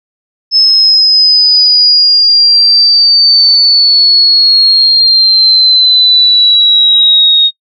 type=exponential sweep; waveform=sine; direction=down; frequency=5220 to 3729 Hz; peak=-3 dBFS; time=0.51-7.51 s; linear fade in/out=50 ms; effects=noise-tail reverb RT60 0.1 s tail -25 dB re dry